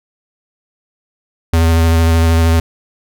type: tone with vibrato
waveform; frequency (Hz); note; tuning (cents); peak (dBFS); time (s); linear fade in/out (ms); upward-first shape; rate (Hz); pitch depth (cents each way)
square; 82.41; E2; 0; -9; 1.53-2.6; 5; square; 13; 13
effects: none